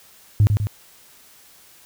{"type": "tone with echo", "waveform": "sine", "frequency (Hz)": 103.83, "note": "G#2", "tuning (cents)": 0, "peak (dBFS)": -9, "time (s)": [0.4, 0.47], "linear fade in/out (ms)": 0, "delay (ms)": 100, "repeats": 2, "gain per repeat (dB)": -5, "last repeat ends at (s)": 0.67, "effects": ["tanh soft clip ceiling -7 dBFS", "white hiss -50 dBFS RMS until 1.85 s"]}